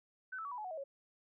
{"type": "tone with pitch steps", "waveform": "sine", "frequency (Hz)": [1518, 1313.9, 1137.2, 984.3, 851.9, 737.4, 638.2, 552.4], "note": ["F#6", "E6", "C#6", "B5", "G#5", "F#5", "D#5", "C#5"], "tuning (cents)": [44, -6, 44, -6, 44, -6, 44, -6], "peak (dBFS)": -40, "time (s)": [0.32, 0.84], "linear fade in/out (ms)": 10, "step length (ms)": 65, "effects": []}